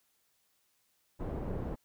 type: low-pass noise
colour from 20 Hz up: pink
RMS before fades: -37 dBFS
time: 1.19-1.76 s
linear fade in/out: 20 ms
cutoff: 610 Hz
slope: 12 dB/octave
effects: white hiss -74 dBFS RMS until 1.84 s